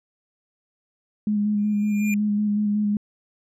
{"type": "tone with vibrato", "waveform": "sine", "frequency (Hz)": 208.3, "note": "G#3", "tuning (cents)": 5, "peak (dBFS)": -19, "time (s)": [1.27, 2.97], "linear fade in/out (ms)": 2, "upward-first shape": "square", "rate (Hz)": 5.4, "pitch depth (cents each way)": 18}
{"type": "tone with exponential growth", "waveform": "square", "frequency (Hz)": 2402, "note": "D7", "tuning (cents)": 38, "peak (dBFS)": -26, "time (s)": [1.58, 2.14], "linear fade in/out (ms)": 1, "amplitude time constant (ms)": 120}
{"effects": ["resampled to 32000 Hz"]}